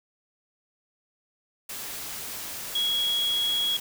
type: tone in noise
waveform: sine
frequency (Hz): 3322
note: G#7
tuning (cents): 0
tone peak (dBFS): -23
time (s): 2.75-3.77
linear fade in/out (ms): 5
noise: white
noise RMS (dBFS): -36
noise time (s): 1.69-3.8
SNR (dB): +10
effects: none